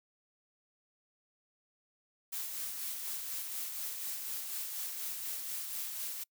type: noise with tremolo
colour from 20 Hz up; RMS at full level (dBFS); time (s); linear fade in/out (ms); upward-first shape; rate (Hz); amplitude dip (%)
blue; -38; 2.32-6.24; 10; sine; 4.1; 35
effects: noise-tail reverb RT60 0.1 s tail -26 dB re dry